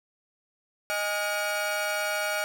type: tone cluster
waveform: 40% pulse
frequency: 621 / 825 / 1433 / 2273 Hz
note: D#5 / G#5 / F6 / C#7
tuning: -3 / -12 / +44 / +43 cents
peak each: -30 / -35 / -30 / -34 dBFS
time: 0.9-2.44 s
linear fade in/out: 0 ms
effects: none